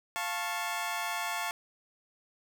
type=chord; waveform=20% pulse; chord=F augmented; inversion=none; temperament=equal with one note detuned; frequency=698.5 / 880 / 1097.9 Hz; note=F5 / A5 / C#6; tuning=0 / 0 / -17 cents; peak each=-32 / -31 / -32 dBFS; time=0.16-1.51 s; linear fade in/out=0 ms; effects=none

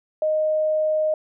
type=tone; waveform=sine; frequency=620 Hz; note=D#5; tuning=6 cents flat; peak=-18 dBFS; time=0.22-1.14 s; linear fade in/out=2 ms; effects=none

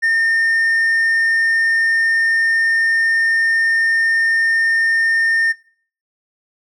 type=tone with hard clipping; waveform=sine; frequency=1818 Hz; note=A#6; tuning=44 cents flat; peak=-13 dBFS; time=0.02-5.53 s; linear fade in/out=20 ms; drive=2 dB; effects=noise-tail reverb RT60 0.5 s tail -21 dB re dry

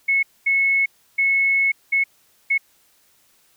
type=tone bursts at uneven times; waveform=sine; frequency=2193 Hz; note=C#7; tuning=19 cents flat; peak=-15 dBFS; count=5; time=0.08-0.23 / 0.46-0.86 / 1.18-1.72 / 1.92-2.04 / 2.5-2.58 s; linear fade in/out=10 ms; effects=white hiss -59 dBFS RMS until 3.56 s

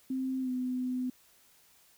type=tone with pitch glide; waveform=sine; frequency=261.6 to 253 Hz; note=C4 to B3; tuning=0 to +42 cents; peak=-30 dBFS; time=0.1-1.1 s; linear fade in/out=5 ms; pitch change=-58 cents; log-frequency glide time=0.41-0.5 s; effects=white hiss -63 dBFS RMS until 1.97 s

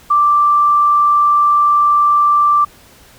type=tone; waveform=sine; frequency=1174.7 Hz; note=D6; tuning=in tune; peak=-8 dBFS; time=0.1-2.65 s; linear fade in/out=10 ms; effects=pink hiss -44 dBFS RMS until 3.18 s

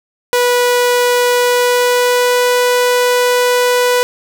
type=tone with pitch glide; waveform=sawtooth; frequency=489.8 to 493.2 Hz; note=B4 to B4; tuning=-14 to -2 cents; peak=-6 dBFS; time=0.33-4.03 s; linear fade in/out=0 ms; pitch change=+12 cents; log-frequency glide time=1.34-2.43 s; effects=none

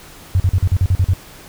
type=tone bursts; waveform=sine; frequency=92.5 Hz; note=F#2; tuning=in tune; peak=-10 dBFS; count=9; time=0.35-1.135 s; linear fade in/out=0 ms; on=49 ms; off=43 ms; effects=pink hiss -40 dBFS RMS until 1.48 s

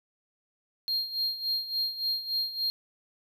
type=tone with tremolo; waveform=triangle; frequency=4220 Hz; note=C8; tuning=14 cents sharp; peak=-24 dBFS; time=0.88-2.7 s; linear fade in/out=0 ms; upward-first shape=sine; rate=3.5 Hz; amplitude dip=75%; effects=none

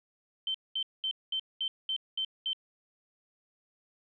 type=tone bursts; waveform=sine; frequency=3101 Hz; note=G7; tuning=19 cents flat; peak=-29 dBFS; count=8; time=0.47-2.532 s; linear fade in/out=2 ms; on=74 ms; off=210 ms; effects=none

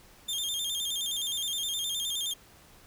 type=tone with vibrato; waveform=sawtooth; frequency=3400 Hz; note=G#7; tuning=40 cents sharp; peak=-27 dBFS; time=0.28-2.34 s; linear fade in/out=10 ms; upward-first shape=square; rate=9.6 Hz; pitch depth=87 cents each way; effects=pink hiss -56 dBFS RMS until 2.86 s

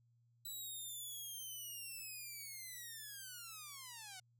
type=linear sweep; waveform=5% pulse; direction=down; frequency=3961 to 724 Hz; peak=-38 dBFS; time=0.45-4.2 s; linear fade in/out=5 ms; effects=added 118 Hz sine -70 dBFS peak until 4.39 s

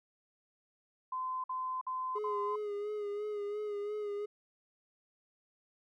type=tone bursts; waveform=sine; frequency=1028 Hz; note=C6; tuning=31 cents flat; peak=-34 dBFS; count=4; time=1.12-2.559 s; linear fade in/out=5 ms; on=320 ms; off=53 ms
type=tone with vibrato; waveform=triangle; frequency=415.3 Hz; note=G#4; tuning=in tune; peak=-33 dBFS; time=2.15-4.26 s; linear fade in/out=10 ms; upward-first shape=sine; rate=2.9 Hz; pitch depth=36 cents each way
effects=none

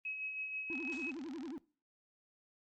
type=tone with tremolo; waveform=sine; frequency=2557 Hz; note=D#7; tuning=47 cents sharp; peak=-37 dBFS; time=0.05-1.11 s; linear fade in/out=2 ms; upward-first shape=sine; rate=6.2 Hz; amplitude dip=40%
type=tone with vibrato; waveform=triangle; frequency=293.7 Hz; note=D4; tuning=in tune; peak=-39 dBFS; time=0.7-1.58 s; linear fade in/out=0 ms; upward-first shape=sine; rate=11 Hz; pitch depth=280 cents each way
type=click train; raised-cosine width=0.2 ms; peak=-37 dBFS; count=33; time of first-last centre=0.73-1.505 s; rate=41.3 Hz
type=noise with exponential decay; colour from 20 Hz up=white; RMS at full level=-46 dBFS; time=0.92-1.28 s; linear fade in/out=1 ms; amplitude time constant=77 ms
effects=noise-tail reverb RT60 0.4 s tail -22 dB re dry + Opus 24 kbps

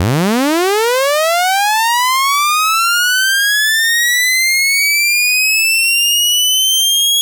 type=linear sweep; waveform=sawtooth; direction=up; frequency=78.2 to 3337 Hz; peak=-7 dBFS; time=0-7.21 s; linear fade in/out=0 ms; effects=none

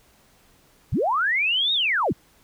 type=linear two-way sweep; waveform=sine; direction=up then down; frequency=56.9 to 3790 to 56.9 Hz; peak=-19 dBFS; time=0.92-2.13 s; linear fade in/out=10 ms; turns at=1.73 s; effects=pink hiss -58 dBFS RMS until 2.43 s

